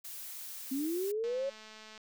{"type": "noise", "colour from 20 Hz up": "blue", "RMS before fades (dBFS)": -44, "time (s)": [0.04, 1.12], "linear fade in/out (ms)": 10}
{"type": "linear sweep", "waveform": "sine", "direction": "up", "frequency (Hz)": [256.2, 560], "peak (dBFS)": -31, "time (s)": [0.71, 1.5], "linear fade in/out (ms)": 10}
{"type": "click train", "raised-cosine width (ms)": 0.2, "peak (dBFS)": -34, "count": 161, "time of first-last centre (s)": [1.24, 1.977], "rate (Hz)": 217}
{"effects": []}